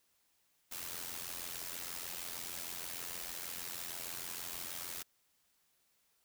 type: noise with amplitude modulation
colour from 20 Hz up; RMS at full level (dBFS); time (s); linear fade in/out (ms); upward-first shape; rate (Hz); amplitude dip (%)
white; -40; 0.71-5.03; 10; sine; 86.4; 75
effects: white hiss -75 dBFS RMS until 6.24 s